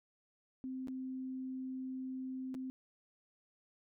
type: tone with dropouts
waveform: sine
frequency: 260 Hz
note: C4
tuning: 11 cents flat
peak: -39 dBFS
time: 0.64-2.7 s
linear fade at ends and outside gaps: 0 ms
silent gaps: 0.873-0.883 / 2.543-2.549 s
effects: none